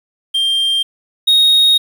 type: tone pair in turn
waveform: triangle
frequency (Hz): 3180 / 3743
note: G7 / A#7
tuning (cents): +24 / +6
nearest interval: minor third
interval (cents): 282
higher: second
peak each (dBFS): -11 / -6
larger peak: second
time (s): 0.34-0.83 / 1.27-1.78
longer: second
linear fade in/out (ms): 10
effects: 7-bit